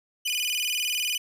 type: tone with vibrato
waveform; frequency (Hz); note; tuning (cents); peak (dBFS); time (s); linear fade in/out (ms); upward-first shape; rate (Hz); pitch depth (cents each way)
sawtooth; 2709; E7; +47; -22; 0.25-1.18; 10; square; 20; 170
effects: none

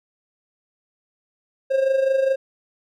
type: tone with amplitude modulation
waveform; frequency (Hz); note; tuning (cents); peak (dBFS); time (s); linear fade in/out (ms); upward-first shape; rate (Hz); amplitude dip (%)
triangle; 535; C5; +38; -12; 1.7-2.36; 20; sine; 24.8; 60
effects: none

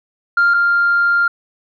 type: tone pair in turn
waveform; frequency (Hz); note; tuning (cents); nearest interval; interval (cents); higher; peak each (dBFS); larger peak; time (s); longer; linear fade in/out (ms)
sine; 1396.9 / 1396.9; F6 / F6; 0 / 0; unison; 0; neither; -8 / -10; first; 0.37-0.54 / 0.54-1.28; second; 5
effects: tanh soft clip ceiling -7 dBFS

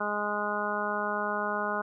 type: harmonic tone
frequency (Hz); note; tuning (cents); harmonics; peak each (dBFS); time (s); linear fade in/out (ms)
207.7; G#3; 0; 1 / 2 / 3 / 4 / 5 / 6 / 7; -38 / -37 / -35 / -36 / -35 / -35 / -34; 0-1.82; 10
effects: none

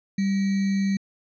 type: tone with sample-and-hold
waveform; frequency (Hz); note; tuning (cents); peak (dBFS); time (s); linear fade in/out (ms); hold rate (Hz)
sine; 196; G3; 0; -20; 0.18-0.97; 5; 2100
effects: resampled to 16000 Hz

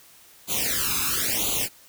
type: noise with flanger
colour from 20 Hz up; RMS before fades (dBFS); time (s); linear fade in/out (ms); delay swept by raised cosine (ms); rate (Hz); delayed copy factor
white; -25; 0.47-1.69; 50; 0.28 to 0.8; 0.98; +1
effects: white hiss -52 dBFS RMS until 1.88 s

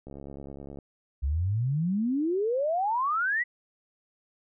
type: click train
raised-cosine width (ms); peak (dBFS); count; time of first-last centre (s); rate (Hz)
2; -29; 51; 0.07-0.787; 69.7
type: exponential sweep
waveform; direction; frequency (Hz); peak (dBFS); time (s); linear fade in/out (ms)
sine; up; 64.6 to 2006; -24; 1.22-3.44; 20
effects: none

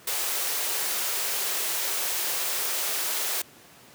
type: high-pass noise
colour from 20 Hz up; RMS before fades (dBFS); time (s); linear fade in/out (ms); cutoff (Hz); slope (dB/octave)
white; -28; 0.07-3.42; 5; 330; 96
effects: pink hiss -51 dBFS RMS until 3.94 s + high-pass 150 Hz 12 dB/octave

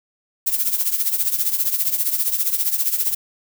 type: noise with tremolo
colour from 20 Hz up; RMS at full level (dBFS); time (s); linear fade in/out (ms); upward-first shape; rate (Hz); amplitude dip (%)
violet; -17; 0.46-3.15; 10; triangle; 15; 80
effects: none

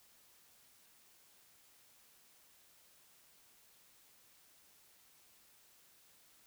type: silence
effects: white hiss -66 dBFS RMS until 6.46 s

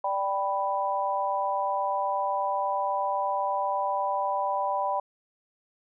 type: chord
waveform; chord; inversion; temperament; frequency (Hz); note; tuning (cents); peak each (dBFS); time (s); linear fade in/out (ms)
sine; G major; second; equal; 587.3 / 784 / 987.8; D5 / G5 / B5; 0 / 0 / 0; -31 / -29 / -28; 0.04-5; 5
effects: none

